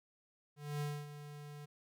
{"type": "tone with ADSR envelope", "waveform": "square", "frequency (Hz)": 146.83, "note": "D3", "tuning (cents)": 0, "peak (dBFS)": -36, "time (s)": [0.56, 1.66], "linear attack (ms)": 250, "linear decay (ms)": 250, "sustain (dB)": -12, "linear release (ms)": 15, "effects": []}